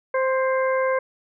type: harmonic tone with a mistuned harmonic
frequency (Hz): 523.3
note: C5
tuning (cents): 0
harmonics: 1 / 2 / 3 / 4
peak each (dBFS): -20 / -26 / -30 / -32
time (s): 0.14-0.99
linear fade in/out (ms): 5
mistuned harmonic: 3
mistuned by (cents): +21
effects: none